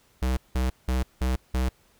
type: tone bursts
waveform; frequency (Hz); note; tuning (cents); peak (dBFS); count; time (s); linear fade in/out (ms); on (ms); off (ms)
square; 63.7; C2; -46; -23; 5; 0.22-1.69; 5; 150; 180
effects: pink hiss -62 dBFS RMS until 1.99 s